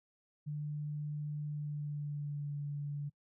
sine tone with pitch glide, 148.7 to 144.72 Hz, D3 to D3, +22 to -25 cents, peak -36 dBFS, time 0.46-3.1 s, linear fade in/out 20 ms, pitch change -47 cents, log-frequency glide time 1.46-2.55 s, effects noise-tail reverb RT60 0.1 s tail -25 dB re dry

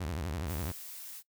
sawtooth tone with vibrato, 81 Hz, E2, 30 cents flat, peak -30 dBFS, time 0-0.72 s, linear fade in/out 10 ms, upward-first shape sine, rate 12 Hz, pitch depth 270 cents each way
blue noise, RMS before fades -45 dBFS, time 0.46-1.23 s, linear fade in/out 50 ms
effects noise-tail reverb RT60 0.1 s tail -19 dB re dry

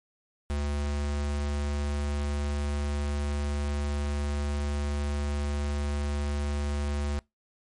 square tone, 72.5 Hz, D2, 22 cents flat, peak -28 dBFS, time 0.5-7.19 s, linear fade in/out 0 ms, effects noise-tail reverb RT60 0.2 s tail -24 dB re dry + MP3 48 kbps

